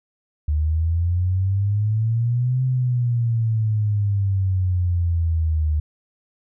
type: exponential two-way sweep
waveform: sine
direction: up then down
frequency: 74.2 to 130 to 75.5 Hz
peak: -17 dBFS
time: 0.48-5.8 s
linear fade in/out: 5 ms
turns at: 2.63 s
effects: none